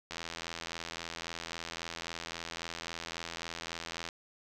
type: click train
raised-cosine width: 0.2 ms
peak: -21 dBFS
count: 334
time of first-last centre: 0.11-4.088 s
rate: 83.7 Hz
effects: none